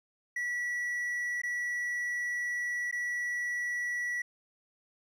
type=tone with dropouts; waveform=triangle; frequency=1944 Hz; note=B6; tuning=28 cents flat; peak=-29 dBFS; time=0.36-4.22 s; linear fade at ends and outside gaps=5 ms; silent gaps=1.418-1.434 / 2.913-2.925 s; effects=none